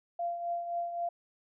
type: tone with tremolo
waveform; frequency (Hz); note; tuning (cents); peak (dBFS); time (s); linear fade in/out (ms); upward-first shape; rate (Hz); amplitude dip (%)
sine; 690; F5; -21; -29; 0.19-1.09; 5; triangle; 3.8; 60
effects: none